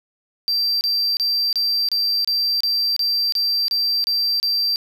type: tone bursts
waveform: triangle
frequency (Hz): 4700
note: D8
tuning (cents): +1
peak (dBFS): -16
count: 12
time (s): 0.48-4.759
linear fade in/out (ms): 0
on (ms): 330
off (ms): 29
effects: none